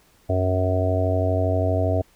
harmonic tone, 92.5 Hz, F#2, in tune, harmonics 1 / 3 / 4 / 5 / 6 / 7 / 8, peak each -21 / -28 / -33 / -29 / -32 / -24 / -34 dBFS, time 0.29-2.02 s, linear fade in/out 10 ms, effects pink hiss -58 dBFS RMS until 2.15 s

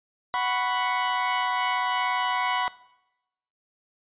sawtooth chord, F# suspended fourth, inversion none, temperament equal, 740 / 987.8 / 1108.7 Hz, F#5 / B5 / C#6, 0 / 0 / 0 cents, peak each -25 / -22 / -27 dBFS, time 0.34-2.68 s, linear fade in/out 0 ms, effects noise-tail reverb RT60 0.9 s tail -19 dB re dry + resampled to 8000 Hz

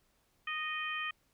harmonic tone, 620 Hz, D#5, 6 cents flat, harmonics 2 / 3 / 4 / 5, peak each -40 / -39 / -39 / -43 dBFS, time 0.47-1.11 s, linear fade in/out 5 ms, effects pink hiss -73 dBFS RMS until 1.33 s

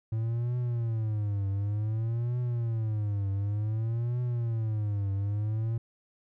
triangle tone with vibrato, 110 Hz, A2, in tune, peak -25 dBFS, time 0.12-5.78 s, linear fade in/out 5 ms, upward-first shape triangle, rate 0.55 Hz, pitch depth 210 cents each way, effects none

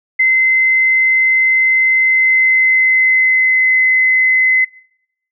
sine tone with pitch glide, 2060 to 2041 Hz, C7 to C7, -28 to -44 cents, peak -8 dBFS, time 0.19-4.65 s, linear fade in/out 10 ms, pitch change -16 cents, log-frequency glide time 2-3.82 s, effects noise-tail reverb RT60 0.8 s tail -25 dB re dry

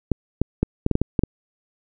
clicks, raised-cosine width 3 ms, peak -5 dBFS, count 9, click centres 0.117 / 0.416 / 0.63 / 0.864 / 0.913 / 0.954 / 1.016 / 1.192 / 1.236 s, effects none

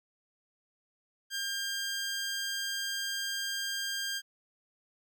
15% pulse tone, 1600 Hz, G6, 35 cents sharp, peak -26 dBFS, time 1.3-4.22 s, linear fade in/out 50 ms, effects none

